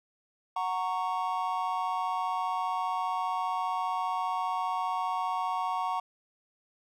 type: chord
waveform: triangle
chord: F# major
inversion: none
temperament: just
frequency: 740 / 925 / 1110 Hz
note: F#5 / A#5 / C#6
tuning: 0 / -14 / +2 cents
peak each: -31 dBFS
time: 0.56-6 s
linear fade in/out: 5 ms
effects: none